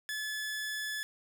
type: tone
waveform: sawtooth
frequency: 1721 Hz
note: A6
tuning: 39 cents flat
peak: -31 dBFS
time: 0.09-1.03 s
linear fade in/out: 0 ms
effects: none